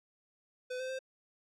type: tone with pitch steps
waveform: square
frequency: 504 / 517 / 524 Hz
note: B4 / C5 / C5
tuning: +35 / -21 / +2 cents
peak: -37 dBFS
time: 0.7-0.991 s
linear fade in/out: 10 ms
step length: 97 ms
effects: low-pass 7000 Hz 12 dB/octave